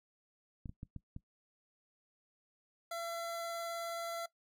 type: clicks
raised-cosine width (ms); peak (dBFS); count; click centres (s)
5; -32; 5; 0.658 / 0.694 / 0.831 / 0.963 / 1.164
type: tone with vibrato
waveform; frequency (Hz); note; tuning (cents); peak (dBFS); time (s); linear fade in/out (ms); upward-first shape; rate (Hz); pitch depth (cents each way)
25% pulse; 676; E5; +43; -35; 2.91-4.26; 5; triangle; 19; 9
effects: noise-tail reverb RT60 0.1 s tail -18 dB re dry